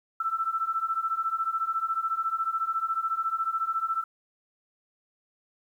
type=beating tone pair; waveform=sine; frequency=1320 / 1334 Hz; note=E6 / E6; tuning=+2 / +20 cents; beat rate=14 Hz; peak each=-30 / -28 dBFS; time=0.2-4.04 s; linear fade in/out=5 ms; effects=10-bit